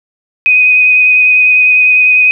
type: tone with vibrato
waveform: sine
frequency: 2501 Hz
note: D#7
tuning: 8 cents sharp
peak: -4 dBFS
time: 0.46-2.31 s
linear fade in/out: 0 ms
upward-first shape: sine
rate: 10 Hz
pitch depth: 13 cents each way
effects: none